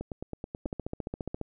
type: two click trains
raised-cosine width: 2 ms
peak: -20 / -22 dBFS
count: 12 / 7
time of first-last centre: 0.66-1.413 / 0.01-0.657 s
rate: 14.6 / 9.28 Hz
effects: none